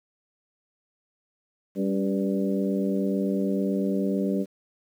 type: harmonic tone with a mistuned harmonic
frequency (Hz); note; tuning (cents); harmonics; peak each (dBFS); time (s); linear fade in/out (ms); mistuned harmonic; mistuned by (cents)
98; G2; 0; 2 / 3 / 4 / 5 / 6; -25 / -29 / -31 / -33 / -35; 1.75-4.46; 50; 3; -54
effects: 9-bit